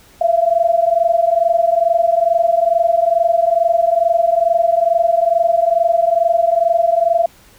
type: tone pair together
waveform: sine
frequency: 665 / 687.3 Hz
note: E5 / F5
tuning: +15 / -28 cents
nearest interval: minor second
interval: 57 cents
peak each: -14 dBFS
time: 0.21-7.26 s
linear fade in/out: 5 ms
effects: pink hiss -47 dBFS RMS until 7.58 s